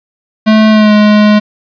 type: tone with pitch glide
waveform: square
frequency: 217.1 to 210.3 Hz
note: A3 to G#3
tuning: -23 to +22 cents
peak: -4 dBFS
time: 0.46-1.4 s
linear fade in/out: 20 ms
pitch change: -55 cents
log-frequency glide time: 0.7-0.93 s
effects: resampled to 11025 Hz + 7-bit